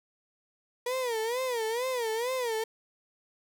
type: tone with vibrato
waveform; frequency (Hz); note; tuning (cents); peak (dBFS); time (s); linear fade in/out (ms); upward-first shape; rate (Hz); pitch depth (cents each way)
35% pulse; 478; A#4; +43; -27; 0.86-2.64; 5; sine; 2.2; 150
effects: none